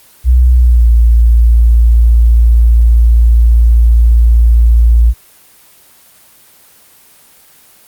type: tone with pitch glide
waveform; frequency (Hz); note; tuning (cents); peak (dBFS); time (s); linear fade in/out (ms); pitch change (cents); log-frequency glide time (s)
sine; 62 to 57.51; B1 to A#1; +7 to -23; -3; 0.24-5.14; 50; -130; 0.54-0.88
effects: white hiss -43 dBFS RMS until 7.87 s + Opus 24 kbps